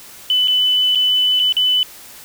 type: tone with dropouts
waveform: sine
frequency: 3002 Hz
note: F#7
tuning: 24 cents sharp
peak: -12 dBFS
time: 0.3-1.83 s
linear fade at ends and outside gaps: 1 ms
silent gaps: 0.475-0.481 / 0.95-0.955 / 1.394-1.398 / 1.524-1.567 s
effects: white hiss -39 dBFS RMS until 2.24 s